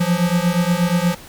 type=beating tone pair; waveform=square; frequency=170.8 / 179.2 Hz; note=F3 / F3; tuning=-38 / +45 cents; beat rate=8.4 Hz; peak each=-19 dBFS; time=0-1.15 s; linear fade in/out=10 ms; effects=pink hiss -40 dBFS RMS until 1.28 s